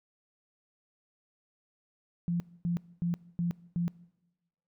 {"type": "tone bursts", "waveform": "sine", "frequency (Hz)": 172.5, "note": "F3", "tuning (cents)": -21, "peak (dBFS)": -27, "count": 5, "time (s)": [2.28, 3.88], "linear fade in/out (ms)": 0, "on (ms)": 120, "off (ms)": 250, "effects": ["noise-tail reverb RT60 1.0 s tail -22 dB re dry"]}